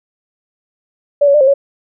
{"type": "tone with pitch steps", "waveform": "sine", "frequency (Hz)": [576, 562, 596, 531, 557], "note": ["D5", "C#5", "D5", "C5", "C#5"], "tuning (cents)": [-34, 24, 25, 25, 8], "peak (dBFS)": -6, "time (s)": [1.21, 1.54], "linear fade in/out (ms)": 10, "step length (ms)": 66, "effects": []}